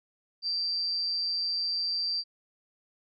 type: tone with amplitude modulation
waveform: sine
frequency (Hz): 4700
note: D8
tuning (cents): +1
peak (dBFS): -25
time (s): 0.42-2.24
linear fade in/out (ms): 50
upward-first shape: sine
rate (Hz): 174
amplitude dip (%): 50
effects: none